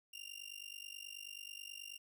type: tone with amplitude modulation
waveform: sawtooth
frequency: 2794 Hz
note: F7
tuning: in tune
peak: -40 dBFS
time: 0.13-1.98 s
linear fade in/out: 10 ms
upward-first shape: sine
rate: 49.3 Hz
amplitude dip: 95%
effects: none